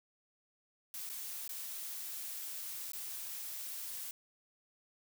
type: noise with dropouts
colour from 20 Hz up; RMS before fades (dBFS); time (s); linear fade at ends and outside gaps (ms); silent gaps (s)
blue; -43; 0.94-4.11; 1; 1.092-1.098 / 1.478-1.492 / 2.92-2.933
effects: none